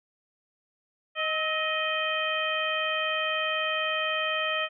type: harmonic tone with a mistuned harmonic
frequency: 624 Hz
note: D#5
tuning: 5 cents sharp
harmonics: 1 / 2 / 3 / 4 / 5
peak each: -32 / -32 / -32 / -32 / -32 dBFS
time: 1.15-4.69 s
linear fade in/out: 50 ms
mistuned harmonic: 2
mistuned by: +51 cents
effects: none